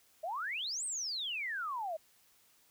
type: exponential two-way sweep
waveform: sine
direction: up then down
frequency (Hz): 609 to 8700 to 609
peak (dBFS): -35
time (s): 0.23-1.97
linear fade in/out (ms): 10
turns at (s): 0.85
effects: white hiss -67 dBFS RMS until 2.7 s